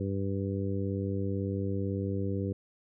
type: harmonic tone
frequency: 98 Hz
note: G2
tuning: in tune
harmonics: 1 / 2 / 3 / 4 / 5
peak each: -32 / -35 / -37 / -38 / -39 dBFS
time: 0-2.53 s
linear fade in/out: 5 ms
effects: none